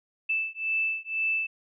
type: beating tone pair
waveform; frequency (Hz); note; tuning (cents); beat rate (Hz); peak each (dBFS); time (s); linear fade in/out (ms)
sine; 2637 / 2639; E7 / E7; 0 / +1; 2; -29 / -29; 0.29-1.47; 10
effects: none